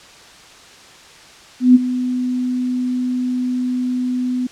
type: tone with ADSR envelope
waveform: sine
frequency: 250.8 Hz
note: B3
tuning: 27 cents sharp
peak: -3 dBFS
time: 1.6-4.47 s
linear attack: 150 ms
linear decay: 25 ms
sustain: -14 dB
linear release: 6 ms
effects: white hiss -42 dBFS RMS until 4.51 s + low-pass 6000 Hz 12 dB/octave